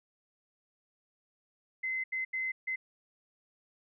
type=tone bursts at uneven times; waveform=sine; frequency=2055 Hz; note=C7; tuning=32 cents flat; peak=-31 dBFS; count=4; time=1.83-2.04 / 2.12-2.25 / 2.33-2.52 / 2.67-2.76 s; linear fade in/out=10 ms; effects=none